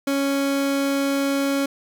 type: tone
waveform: 30% pulse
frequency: 277.2 Hz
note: C#4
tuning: in tune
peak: -17 dBFS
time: 0.07-1.66 s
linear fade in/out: 5 ms
effects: none